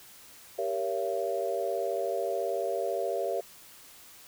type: chord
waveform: sine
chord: G diminished seventh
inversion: none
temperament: just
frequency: 392 / 470.4 / 564.5 / 677.4 Hz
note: G4 / Bb4 / Db5 / Fb5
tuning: 0 / +16 / +31 / +47 cents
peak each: -34 / -34 / -33 / -33 dBFS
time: 0.58-3.41 s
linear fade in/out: 10 ms
effects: white hiss -52 dBFS RMS until 4.27 s